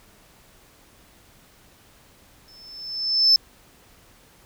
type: tone with exponential growth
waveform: sine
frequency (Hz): 5270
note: E8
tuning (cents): -1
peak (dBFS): -9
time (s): 2.48-3.36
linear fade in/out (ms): 1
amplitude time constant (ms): 190
effects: tanh soft clip ceiling -9 dBFS + pink hiss -54 dBFS RMS until 4.45 s